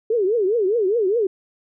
sine tone with vibrato, 420.3 Hz, G#4, 21 cents sharp, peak -16 dBFS, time 0.1-1.27 s, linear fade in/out 5 ms, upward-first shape triangle, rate 4.9 Hz, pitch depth 280 cents each way, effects none

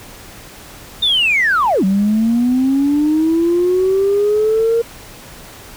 sine linear two-way sweep, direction down then up, 3677 to 187.6 to 466.7 Hz, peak -10 dBFS, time 1.02-4.82 s, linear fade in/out 10 ms, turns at 1.84 s, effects tanh soft clip ceiling -7 dBFS + pink hiss -37 dBFS RMS until 5.76 s

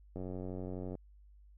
click train, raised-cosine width 2 ms, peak -29 dBFS, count 74, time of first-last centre 0.16-0.953 s, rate 92.1 Hz, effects added 50 Hz sine -56 dBFS peak until 1.57 s

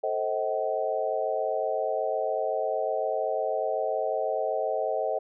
sine chord, A diminished seventh, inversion none, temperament just, 440 / 528 / 633.6 / 760.3 Hz, A4 / C5 / Eb5 / Gb5, 0 / +16 / +31 / +47 cents, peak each -32 / -31 / -29 / -32 dBFS, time 0.03-5.19 s, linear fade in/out 10 ms, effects none

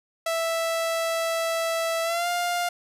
sawtooth tone with pitch glide, 659.3 to 702.6 Hz, E5 to F5, 0 to +10 cents, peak -20 dBFS, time 0.26-2.69 s, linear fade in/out 5 ms, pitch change +110 cents, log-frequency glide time 2.03-2.28 s, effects resampled to 32000 Hz + 10-bit

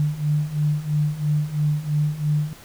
sine beating tone pair, 147.9 / 150.9 Hz, D3 / D3, +13 / +47 cents, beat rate 3 Hz, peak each -24 / -21 dBFS, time 0-2.53 s, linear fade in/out 0 ms, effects pink hiss -45 dBFS RMS until 2.64 s

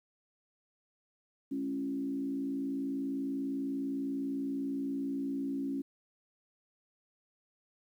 sine tone with frequency modulation, 274.5 Hz, C#4, 17 cents flat, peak -32 dBFS, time 1.51-5.82 s, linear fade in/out 10 ms, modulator 60.2 Hz, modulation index 0.67, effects 11-bit

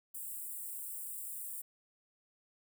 white high-pass noise, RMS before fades -43 dBFS, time 0.14-1.62 s, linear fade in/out 10 ms, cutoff 7700 Hz, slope 96 dB/octave, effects none

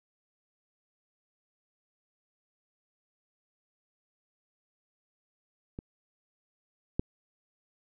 clicks, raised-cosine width 3 ms, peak -25 / -14 dBFS, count 2, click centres 5.789 / 6.995 s, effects none

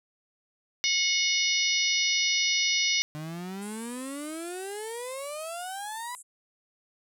harmonic tone, 728 Hz, F#5, 28 cents flat, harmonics 3 / 4 / 5 / 6 / 7 / 8, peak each -28 / -31 / -31 / -34 / -29 / -31 dBFS, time 0.84-3.02 s, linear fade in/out 0 ms
35% pulse exponential sweep, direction up, 149.7 to 1000 Hz, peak -33 dBFS, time 3.15-6.15 s, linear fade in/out 0 ms
pink band-pass noise, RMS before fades -47 dBFS, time 3.61-6.23 s, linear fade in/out 20 ms, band 7300 to 11000 Hz, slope 96 dB/octave
effects none

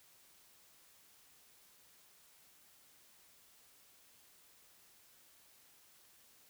silence, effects white hiss -65 dBFS RMS until 6.49 s

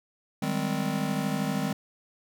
square chord, Ab major seventh, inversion second, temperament just, 155.74 / 194.67 / 207.7 / 259.6 Hz, Eb3 / G3 / Ab3 / C4, +2 / -12 / 0 / -13 cents, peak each -33 dBFS, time 0.42-1.73 s, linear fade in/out 5 ms, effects none

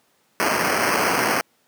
white noise with sample-and-hold, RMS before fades -20 dBFS, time 0.4-1.41 s, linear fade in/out 0 ms, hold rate 3675 Hz, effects pink hiss -63 dBFS RMS until 1.67 s + high-pass 200 Hz 12 dB/octave

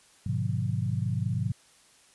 sine chord, G# diminished seventh, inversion none, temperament just, 103.83 / 124.59 / 149.51 / 179.41 Hz, G#2 / B2 / D3 / F3, 0 / +16 / +31 / +47 cents, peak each -30 / -30 / -34 / -34 dBFS, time 0.26-1.52 s, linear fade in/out 5 ms, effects white hiss -59 dBFS RMS until 2.14 s + resampled to 24000 Hz

